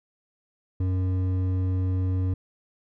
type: tone with hard clipping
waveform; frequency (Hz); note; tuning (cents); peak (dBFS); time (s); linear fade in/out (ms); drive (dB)
triangle; 92.7; F#2; +4; -24; 0.8-2.34; 5; 12
effects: none